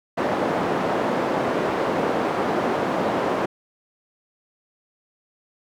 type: band-pass noise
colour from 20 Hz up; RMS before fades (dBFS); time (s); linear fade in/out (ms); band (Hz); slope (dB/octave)
white; -23; 0.17-3.46; 10; 210 to 730; 12
effects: none